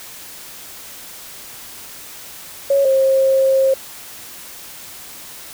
sine tone pair in turn, 554.4 / 534.4 Hz, C#5 / C5, 0 / +36 cents, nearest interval minor second, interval 64 cents, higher first, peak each -11 dBFS, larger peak neither, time 2.7-2.85 / 2.85-3.74 s, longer second, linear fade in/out 5 ms, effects white hiss -36 dBFS RMS until 5.53 s

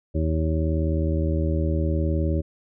harmonic tone, 79.5 Hz, D#2, 38 cents sharp, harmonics 1 / 2 / 3 / 4 / 5 / 7, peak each -22 / -28 / -33 / -29 / -33 / -32 dBFS, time 0.14-2.42 s, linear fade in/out 20 ms, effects none

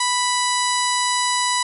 harmonic tone with a mistuned harmonic, 987.8 Hz, B5, in tune, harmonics 1 / 2 / 3 / 4 / 5 / 6 / 7 / 8 / 9 / 10, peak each -21 / -26 / -31 / -26 / -29 / -32 / -32 / -29 / -34 / -31 dBFS, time 0-1.63 s, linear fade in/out 5 ms, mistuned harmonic 10, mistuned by +58 cents, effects none

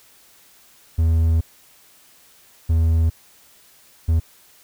triangle tone bursts at uneven times, 81.5 Hz, E2, 19 cents flat, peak -12 dBFS, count 3, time 0.98-1.41 / 2.69-3.1 / 4.08-4.2 s, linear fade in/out 10 ms, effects white hiss -52 dBFS RMS until 4.63 s

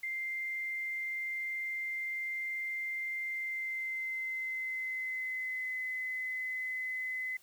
sine tone with pitch glide, 2093 to 2030 Hz, C7 to B6, 0 to +47 cents, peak -34 dBFS, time 0.03-7.37 s, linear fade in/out 5 ms, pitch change -53 cents, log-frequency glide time 3.25-5.75 s, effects white hiss -63 dBFS RMS until 7.42 s

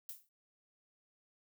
violet noise with exponential decay, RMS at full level -42 dBFS, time 0.09-0.29 s, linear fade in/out 1 ms, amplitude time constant 42 ms, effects none

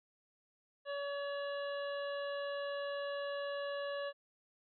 harmonic tone, 567 Hz, C#5, 39 cents sharp, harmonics 1 / 2 / 3 / 5 / 6 / 7, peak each -38 / -47 / -46 / -52 / -57 / -55 dBFS, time 0.85-4.13 s, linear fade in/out 50 ms, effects none

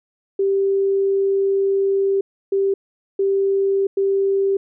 sine tone bursts at uneven times, 392 Hz, G4, in tune, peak -15 dBFS, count 4, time 0.39-2.21 / 2.52-2.74 / 3.19-3.87 / 3.97-4.57 s, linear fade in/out 5 ms, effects none

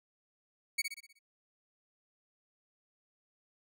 sawtooth tone with echo, 2235 Hz, C#7, 14 cents sharp, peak -25 dBFS, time 0.78-0.82 s, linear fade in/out 10 ms, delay 62 ms, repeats 6, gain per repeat -6 dB, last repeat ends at 1.192 s, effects none

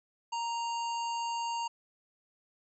harmonic tone with a mistuned harmonic, 932.3 Hz, A#5, in tune, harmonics 1 / 3 / 5 / 7 / 8, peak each -32 / -42 / -46 / -49 / -50 dBFS, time 0.32-1.68 s, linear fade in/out 10 ms, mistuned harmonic 5, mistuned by -21 cents, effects none

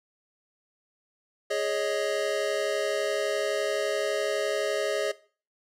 square chord, Ab suspended fourth, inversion none, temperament equal with one note detuned, 415.3 / 554.4 / 626.2 Hz, Ab4 / Db5 / Eb5, 0 / 0 / +11 cents, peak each -31 dBFS, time 1.5-5.12 s, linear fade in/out 10 ms, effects noise-tail reverb RT60 0.4 s tail -19 dB re dry + low-pass 9000 Hz 12 dB/octave

